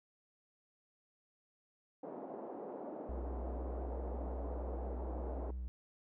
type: band-pass noise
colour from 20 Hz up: white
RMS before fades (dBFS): -46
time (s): 2.03-5.51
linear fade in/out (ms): 5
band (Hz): 230 to 700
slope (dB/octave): 24
type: tone with vibrato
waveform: triangle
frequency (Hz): 62.4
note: B1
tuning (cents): +19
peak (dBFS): -37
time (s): 3.09-5.68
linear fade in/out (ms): 0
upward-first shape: triangle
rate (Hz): 5.8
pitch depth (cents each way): 33
effects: none